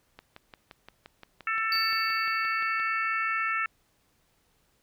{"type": "click train", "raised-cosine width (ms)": 0.3, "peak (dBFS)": -28, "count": 16, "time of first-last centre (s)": [0.19, 2.799], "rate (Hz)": 5.75}
{"type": "harmonic tone", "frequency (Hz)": 444.3, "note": "A4", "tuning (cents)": 17, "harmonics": [3, 4, 5, 6], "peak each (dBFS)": [-29, -31, -33, -35], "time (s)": [1.47, 3.66], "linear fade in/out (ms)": 2}
{"type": "tone with exponential decay", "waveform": "triangle", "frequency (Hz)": 4584, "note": "D8", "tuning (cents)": -43, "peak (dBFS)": -24, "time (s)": [1.72, 3.52], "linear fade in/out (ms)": 1, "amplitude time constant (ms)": 390}
{"effects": ["pink hiss -69 dBFS RMS until 4.82 s"]}